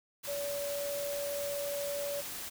sine tone in noise, 571 Hz, D5, 49 cents flat, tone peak -34 dBFS, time 0.27-2.22 s, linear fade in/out 20 ms, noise white, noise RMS -41 dBFS, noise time 0.23-2.5 s, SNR +4 dB, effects none

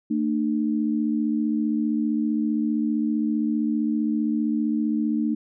sine tone pair together, 224.7 / 300 Hz, A3 / D4, +37 / +37 cents, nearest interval perfect fourth, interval 500 cents, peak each -23 / -24 dBFS, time 0.1-5.35 s, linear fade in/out 10 ms, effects none

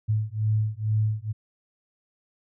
sine beating tone pair, 106.9 / 109.1 Hz, A2 / A2, -49 / -14 cents, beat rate 2.2 Hz, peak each -25 / -25 dBFS, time 0.08-1.33 s, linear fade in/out 20 ms, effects none

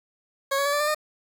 20% pulse tone with pitch steps, 549 / 560.5 / 572.3 / 584.3 / 596.6 / 609.2 Hz, C#5 / C#5 / D5 / D5 / D5 / D#5, -17 / +19 / -45 / -9 / +27 / -37 cents, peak -17 dBFS, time 0.51-0.948 s, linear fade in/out 10 ms, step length 73 ms, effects 8-bit

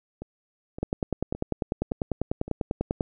two click trains, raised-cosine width 2 ms, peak -12 / -23 dBFS, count 23 / 5, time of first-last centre 0.83-3.008 / 0.22-2.48 s, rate 10.1 / 1.77 Hz, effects none

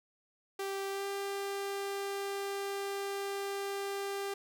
sawtooth tone with pitch glide, 392 to 397 Hz, G4 to G4, 0 to +22 cents, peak -31 dBFS, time 0.59-4.34 s, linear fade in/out 5 ms, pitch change +22 cents, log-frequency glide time 0.9-1.06 s, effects none

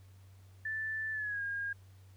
sine tone with pitch glide, 1760 to 1623.3 Hz, A6 to G#6, 0 to -40 cents, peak -34 dBFS, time 0.65-1.73 s, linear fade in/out 5 ms, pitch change -140 cents, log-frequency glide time 1.12-1.42 s, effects added 95 Hz sine -54 dBFS peak until 2.16 s + pink hiss -68 dBFS RMS until 2.16 s

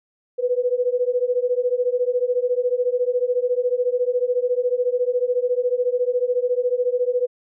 sine beating tone pair, 487.9 / 501.9 Hz, B4 / B4, -21 / +28 cents, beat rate 14 Hz, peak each -21 dBFS, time 0.38-7.27 s, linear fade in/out 20 ms, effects none

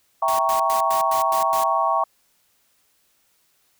sine chord, E diminished seventh, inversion none, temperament equal, 659.3 / 784 / 932.3 / 1108.7 Hz, E5 / G5 / Bb5 / Db6, 0 / 0 / 0 / 0 cents, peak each -24 / -24 / -24 / -21 dBFS, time 0.22-2.04 s, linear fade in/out 5 ms
white noise bursts, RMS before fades -31 dBFS, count 7, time 0.28-1.638 s, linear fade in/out 2 ms, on 110 ms, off 98 ms
effects white hiss -64 dBFS RMS until 3.79 s

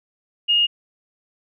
sine tone, 2851 Hz, F7, 35 cents sharp, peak -14 dBFS, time 0.48-0.67 s, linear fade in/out 20 ms, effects none

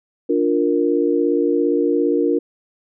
sine chord, Bb major, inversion first, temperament equal with one note detuned, 293.7 / 351 / 466.2 Hz, D4 / F4 / Bb4, 0 / +9 / 0 cents, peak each -19 dBFS, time 0.29-2.39 s, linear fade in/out 10 ms, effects none

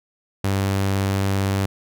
sawtooth tone, 97.7 Hz, G2, 5 cents flat, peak -15 dBFS, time 0.44-1.66 s, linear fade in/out 5 ms, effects none

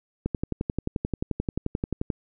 click train, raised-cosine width 3 ms, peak -13 dBFS, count 22, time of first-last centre 0.26-2.102 s, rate 11.4 Hz, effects none

